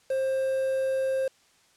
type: tone with quantisation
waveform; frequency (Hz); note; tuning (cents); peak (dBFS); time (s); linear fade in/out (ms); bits
triangle; 530; C5; +22; -22; 0.1-1.28; 5; 7
effects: white hiss -62 dBFS RMS until 1.76 s + low-pass 8000 Hz 12 dB/octave